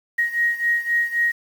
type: beating tone pair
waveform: sine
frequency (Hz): 1881 / 1884.8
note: A#6 / A#6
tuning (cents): +15 / +19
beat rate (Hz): 3.8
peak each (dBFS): -20 / -23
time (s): 0.18-1.32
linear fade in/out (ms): 10
effects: 7-bit